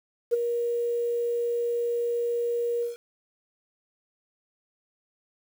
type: tone with ADSR envelope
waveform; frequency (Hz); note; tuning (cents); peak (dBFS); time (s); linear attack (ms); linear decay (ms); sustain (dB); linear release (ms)
sine; 473.9; A#4; +28; -16; 0.31-2.97; 26; 17; -8; 150
effects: tanh soft clip ceiling -13 dBFS + 8-bit